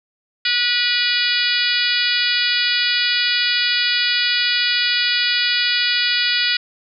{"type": "harmonic tone", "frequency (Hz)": 486.7, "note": "B4", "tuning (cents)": -25, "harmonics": [3, 4, 5, 6, 7, 8, 9, 10], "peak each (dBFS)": [-24, -24, -24, -24, -24, -24, -24, -24], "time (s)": [0.45, 6.57], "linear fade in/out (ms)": 5, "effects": []}